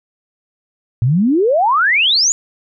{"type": "exponential sweep", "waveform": "sine", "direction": "up", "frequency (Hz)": [110.8, 7100], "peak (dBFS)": -10, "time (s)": [1.02, 2.32], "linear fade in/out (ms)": 0, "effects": []}